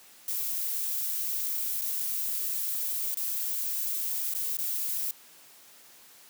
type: noise with dropouts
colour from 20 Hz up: violet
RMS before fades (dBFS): -31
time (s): 0.28-5.11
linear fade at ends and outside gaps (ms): 1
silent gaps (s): 1.812-1.818 / 3.144-3.171 / 4.338-4.349 / 4.57-4.587
effects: white hiss -54 dBFS RMS until 6.29 s + high-pass 150 Hz 12 dB/octave